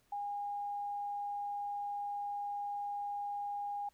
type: tone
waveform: sine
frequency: 815 Hz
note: G#5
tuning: 33 cents flat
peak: -36 dBFS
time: 0.12-3.89 s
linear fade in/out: 5 ms
effects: pink hiss -72 dBFS RMS until 3.93 s